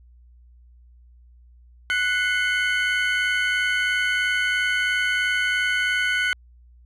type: tone cluster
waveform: triangle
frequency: 1479 / 2058 / 2161 / 3030 Hz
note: F#6 / C7 / C#7 / F#7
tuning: -1 / -29 / -45 / +40 cents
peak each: -20 / -28 / -26 / -27 dBFS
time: 1.9-6.33 s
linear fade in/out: 0 ms
effects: added 60 Hz sine -48 dBFS peak until 6.85 s + resampled to 32000 Hz